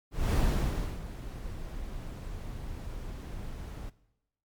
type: noise with ADSR envelope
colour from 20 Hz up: brown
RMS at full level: -23 dBFS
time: 0.11-3.9 s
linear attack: 220 ms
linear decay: 660 ms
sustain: -16 dB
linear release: 10 ms
effects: noise-tail reverb RT60 0.9 s tail -19 dB re dry + MP3 96 kbps